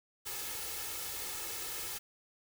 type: noise with comb filter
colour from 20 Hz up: white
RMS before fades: -40 dBFS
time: 0.25-1.99 s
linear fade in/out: 20 ms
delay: 2.3 ms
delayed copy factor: +0.65
effects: none